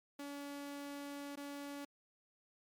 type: tone with dropouts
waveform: sawtooth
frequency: 284.5 Hz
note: C#4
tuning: 45 cents sharp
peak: -40 dBFS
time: 0.19-1.85 s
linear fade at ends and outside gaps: 5 ms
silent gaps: 1.357-1.372 s
effects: MP3 96 kbps